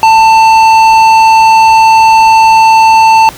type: tone with tanh clipping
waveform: sine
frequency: 890 Hz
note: A5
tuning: 20 cents sharp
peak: -3 dBFS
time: 0.03-3.29 s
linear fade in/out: 0 ms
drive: 12 dB
effects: pink hiss -29 dBFS RMS until 3.37 s